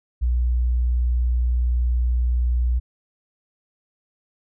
sine tone, 60.7 Hz, B1, 29 cents flat, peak -17 dBFS, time 0.21-2.8 s, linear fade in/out 20 ms, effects none

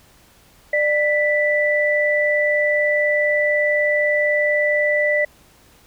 sine tone pair together, 596 / 1977.1 Hz, D5 / B6, +25 / +1 cents, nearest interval octave + major sixth, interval 2076 cents, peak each -18 dBFS, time 0.73-5.25 s, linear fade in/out 5 ms, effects pink hiss -52 dBFS RMS until 5.86 s

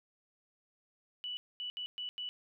sine tone bursts at uneven times, 2960 Hz, F#7, in tune, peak -37 dBFS, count 5, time 1.24-1.37 / 1.6-1.7 / 1.77-1.86 / 1.98-2.09 / 2.18-2.29 s, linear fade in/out 0 ms, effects none

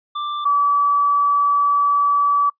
square / sine tone pair in turn, 1178 / 1149.1 Hz, D6 / D6, +5 / -38 cents, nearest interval unison, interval 43 cents, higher first, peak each -23 / -13 dBFS, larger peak second, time 0.15-0.45 / 0.45-2.5 s, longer second, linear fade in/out 10 ms, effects noise-tail reverb RT60 0.1 s tail -26 dB re dry + resampled to 11025 Hz

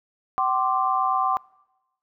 sine chord, G suspended fourth, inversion none, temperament equal with one note detuned, 763.9 / 1046.5 / 1174.7 Hz, G5 / C6 / D6, -45 / 0 / 0 cents, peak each -24 dBFS, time 0.38-1.37 s, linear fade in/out 0 ms, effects noise-tail reverb RT60 1.0 s tail -24 dB re dry

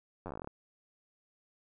slowing click train, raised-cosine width 1 ms, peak -27 dBFS, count 13, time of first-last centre 0.26-0.474 s, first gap 10 ms, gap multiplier 1.1, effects none

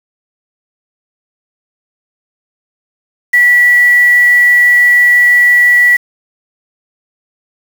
sine tone with quantisation, 1951 Hz, B6, 22 cents flat, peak -4 dBFS, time 3.33-5.97 s, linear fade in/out 10 ms, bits 4, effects none

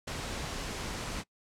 pink noise with ADSR envelope, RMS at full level -35 dBFS, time 0.07-1.24 s, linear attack 10 ms, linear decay 6 ms, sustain -2 dB, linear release 46 ms, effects noise-tail reverb RT60 0.1 s tail -22 dB re dry + low-pass 8000 Hz 12 dB/octave

